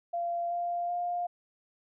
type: tone with pitch steps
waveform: sine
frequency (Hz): 689 / 696.6 / 704.3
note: F5 / F5 / F5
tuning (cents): -24 / -5 / +14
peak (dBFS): -29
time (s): 0.13-1.27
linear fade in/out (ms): 10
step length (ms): 380
effects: none